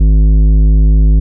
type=tone with tanh clipping; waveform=sine; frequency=52.3 Hz; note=G#1; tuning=13 cents sharp; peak=-6 dBFS; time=0-1.2 s; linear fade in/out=10 ms; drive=11 dB; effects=none